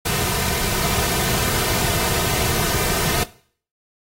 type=noise with comb filter; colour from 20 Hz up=pink; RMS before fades=-21 dBFS; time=0.05-3.24 s; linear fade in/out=10 ms; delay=3.6 ms; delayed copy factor=-0.6; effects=noise-tail reverb RT60 0.5 s tail -18 dB re dry + AAC 48 kbps